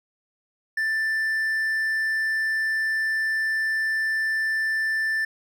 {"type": "tone", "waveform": "triangle", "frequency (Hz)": 1770, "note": "A6", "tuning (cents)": 10, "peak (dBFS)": -20, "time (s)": [0.77, 5.25], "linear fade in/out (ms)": 5, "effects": []}